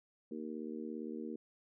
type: harmonic tone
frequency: 77.6 Hz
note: D#2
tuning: 4 cents flat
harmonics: 3 / 4 / 5 / 6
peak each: -43 / -45 / -47 / -49 dBFS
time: 0.31-1.36 s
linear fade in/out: 5 ms
effects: none